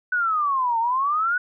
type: exponential two-way sweep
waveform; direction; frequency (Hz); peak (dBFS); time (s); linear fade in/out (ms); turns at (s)
sine; down then up; 1503 to 897 to 1492; -19; 0.12-1.38; 5; 0.79
effects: none